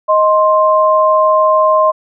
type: tone pair together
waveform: sine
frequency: 625 / 1051.1 Hz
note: D#5 / C6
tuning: +8 / +8 cents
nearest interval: major sixth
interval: 900 cents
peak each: -10 dBFS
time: 0.08-1.92 s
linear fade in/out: 20 ms
effects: none